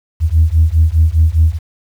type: beating tone pair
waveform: sine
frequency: 77.8 / 82.7 Hz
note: D#2 / E2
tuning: 0 / +6 cents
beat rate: 4.9 Hz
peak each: -10 dBFS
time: 0.2-1.59 s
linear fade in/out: 50 ms
effects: tanh soft clip ceiling -1 dBFS + 7-bit